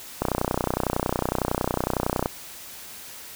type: click train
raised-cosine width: 1 ms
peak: -8 dBFS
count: 64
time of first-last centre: 0.22-2.259 s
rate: 30.9 Hz
effects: white hiss -41 dBFS RMS until 3.35 s